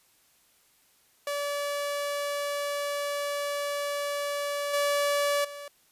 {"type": "tone with level steps", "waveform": "sawtooth", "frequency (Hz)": 575, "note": "D5", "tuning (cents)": -37, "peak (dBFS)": [-25, -20, -35], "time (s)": [1.27, 5.68], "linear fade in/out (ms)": 2, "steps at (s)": [4.73, 5.44], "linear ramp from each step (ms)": 10, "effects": ["white hiss -64 dBFS RMS until 5.91 s", "resampled to 32000 Hz"]}